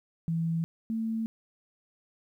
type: tone pair in turn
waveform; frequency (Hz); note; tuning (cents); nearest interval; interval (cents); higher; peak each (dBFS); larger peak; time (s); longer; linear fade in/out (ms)
sine; 164.81 / 224; E3 / A3; 0 / +31; perfect fourth; 531; second; -26 / -28; first; 0.28-0.64 / 0.9-1.26; neither; 0
effects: 11-bit